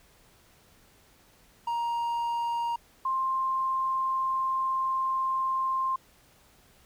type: tone pair in turn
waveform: triangle / sine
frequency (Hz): 939 / 1054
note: A#5 / C6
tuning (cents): +12 / +12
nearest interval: major second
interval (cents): 200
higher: second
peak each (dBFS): -25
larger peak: neither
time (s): 1.67-2.76 / 3.05-5.96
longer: second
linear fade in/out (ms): 5
effects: pink hiss -60 dBFS RMS until 6.85 s